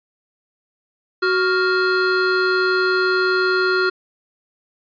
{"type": "tone pair together", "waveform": "square", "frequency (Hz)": [371.6, 1403], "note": ["F#4", "F6"], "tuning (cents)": [7, 8], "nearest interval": "octave + major seventh", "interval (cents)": 2301, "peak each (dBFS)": -19, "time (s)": [1.22, 3.9], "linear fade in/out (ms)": 10, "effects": ["resampled to 11025 Hz"]}